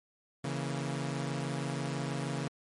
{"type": "chord", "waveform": "sawtooth", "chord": "A# diminished", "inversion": "first", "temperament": "equal", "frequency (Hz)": [138.59, 164.81, 233.1], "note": ["C#3", "E3", "A#3"], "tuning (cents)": [0, 0, 0], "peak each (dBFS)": [-31, -34, -37], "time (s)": [0.44, 2.48], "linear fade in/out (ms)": 5, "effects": ["MP3 48 kbps"]}